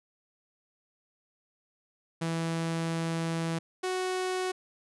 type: tone pair in turn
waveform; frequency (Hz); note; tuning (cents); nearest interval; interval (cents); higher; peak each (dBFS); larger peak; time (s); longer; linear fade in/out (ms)
sawtooth; 164.81 / 370; E3 / F#4; 0 / 0; octave + major second; 1400; second; -25; neither; 2.21-3.59 / 3.83-4.52; first; 10
effects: resampled to 24000 Hz